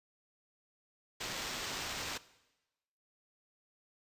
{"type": "noise with sample-and-hold", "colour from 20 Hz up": "white", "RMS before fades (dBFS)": -40, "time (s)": [1.2, 2.18], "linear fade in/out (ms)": 10, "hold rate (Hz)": 11025, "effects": ["noise-tail reverb RT60 1.0 s tail -18 dB re dry", "resampled to 32000 Hz"]}